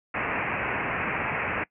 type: low-pass noise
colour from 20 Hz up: white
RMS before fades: -29 dBFS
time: 0.14-1.64 s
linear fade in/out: 5 ms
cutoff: 2600 Hz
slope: 96 dB/octave
effects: noise-tail reverb RT60 0.1 s tail -22 dB re dry + high-pass 60 Hz 12 dB/octave